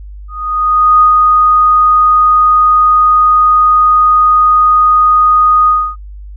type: tone with ADSR envelope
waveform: sine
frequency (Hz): 1240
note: D#6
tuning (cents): -6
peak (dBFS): -3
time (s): 0.28-5.96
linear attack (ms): 730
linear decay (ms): 110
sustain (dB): -2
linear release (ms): 280
effects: noise-tail reverb RT60 0.1 s tail -20 dB re dry + added 50 Hz sine -26 dBFS peak until 6.36 s